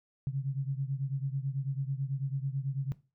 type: beating tone pair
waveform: sine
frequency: 133.6 / 142.7 Hz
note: C3 / D3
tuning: +36 / -49 cents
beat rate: 9.1 Hz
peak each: -32 / -34 dBFS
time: 0.27-2.92 s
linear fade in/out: 0 ms
effects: noise-tail reverb RT60 0.3 s tail -18 dB re dry